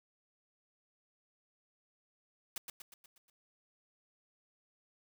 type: noise with echo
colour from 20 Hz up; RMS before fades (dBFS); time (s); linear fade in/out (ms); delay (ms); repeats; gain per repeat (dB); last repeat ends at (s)
white; -40; 2.56-2.58; 2; 120; 6; -5; 3.3
effects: none